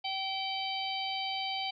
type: harmonic tone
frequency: 772 Hz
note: G5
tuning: 27 cents flat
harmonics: 1 / 3 / 4 / 5 / 6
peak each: -36 / -40 / -37 / -43 / -41 dBFS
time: 0.04-1.71 s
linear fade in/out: 10 ms
effects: none